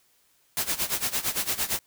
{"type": "noise with tremolo", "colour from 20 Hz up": "white", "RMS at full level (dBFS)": -25, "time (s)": [0.57, 1.79], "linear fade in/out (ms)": 0, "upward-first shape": "sine", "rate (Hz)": 8.8, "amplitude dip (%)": 85, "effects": ["white hiss -65 dBFS RMS until 1.86 s"]}